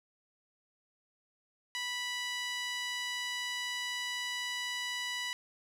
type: tone with band-pass filter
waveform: 5% pulse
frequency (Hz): 984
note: B5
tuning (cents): -7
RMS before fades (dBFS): -37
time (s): 1.75-5.33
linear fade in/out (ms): 0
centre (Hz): 2200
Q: 1.3
effects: none